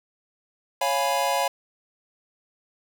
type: chord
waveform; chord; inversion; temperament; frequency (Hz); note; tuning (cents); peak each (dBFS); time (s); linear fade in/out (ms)
square; C# dominant seventh; none; equal; 554.4 / 698.5 / 830.6 / 987.8; C#5 / E#5 / G#5 / B5; 0 / 0 / 0 / 0; -28; 0.81-1.48; 5
effects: none